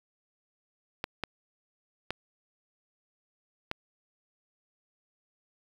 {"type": "clicks", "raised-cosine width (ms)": 0.3, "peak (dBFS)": -15, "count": 4, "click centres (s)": [1.041, 1.237, 2.106, 3.714], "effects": ["7-bit"]}